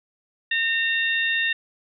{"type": "harmonic tone", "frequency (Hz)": 915, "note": "A#5", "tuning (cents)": -32, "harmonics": [2, 3, 4], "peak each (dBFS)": [-22, -26, -28], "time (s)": [0.51, 1.53], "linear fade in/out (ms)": 5, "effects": []}